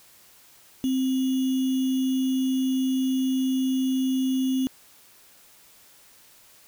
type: tone with sample-and-hold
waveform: sine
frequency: 261.6 Hz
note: C4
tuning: in tune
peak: -21 dBFS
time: 0.84-4.67 s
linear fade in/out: 0 ms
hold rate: 3150 Hz
effects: white hiss -54 dBFS RMS until 6.67 s